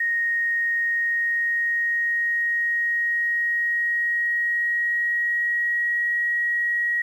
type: tone with pitch glide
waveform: sine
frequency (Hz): 1864.7 to 1900.6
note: A#6 to A#6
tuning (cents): 0 to +33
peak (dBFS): -20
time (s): 0-7.02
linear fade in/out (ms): 5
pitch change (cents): +33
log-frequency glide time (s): 0.79-5.78
effects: 9-bit